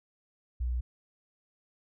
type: tone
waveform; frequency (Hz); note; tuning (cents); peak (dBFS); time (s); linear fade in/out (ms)
sine; 61; B1; -21; -28; 0.6-0.81; 10
effects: none